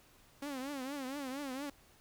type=tone with vibrato; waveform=sawtooth; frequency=272.4 Hz; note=C#4; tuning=30 cents flat; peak=-35 dBFS; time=0.42-1.7 s; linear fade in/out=5 ms; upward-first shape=triangle; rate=4.3 Hz; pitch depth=150 cents each way; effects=pink hiss -64 dBFS RMS until 2 s